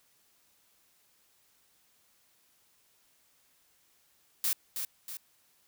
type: noise with echo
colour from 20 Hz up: blue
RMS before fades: -29 dBFS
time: 4.44-4.53 s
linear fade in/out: 2 ms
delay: 320 ms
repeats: 2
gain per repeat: -6 dB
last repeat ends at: 5.17 s
effects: white hiss -68 dBFS RMS until 5.67 s